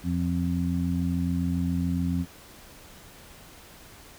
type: harmonic tone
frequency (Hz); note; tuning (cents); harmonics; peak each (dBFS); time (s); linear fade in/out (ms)
87.1; F2; -4; 1 / 2 / 3; -29 / -27 / -29; 0.03-2.26; 50
effects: pink hiss -49 dBFS RMS until 4.18 s